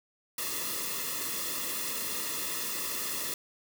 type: noise with comb filter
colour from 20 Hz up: white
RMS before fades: -34 dBFS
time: 0.38-3.34 s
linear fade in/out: 2 ms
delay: 1.3 ms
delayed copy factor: -0.9
effects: none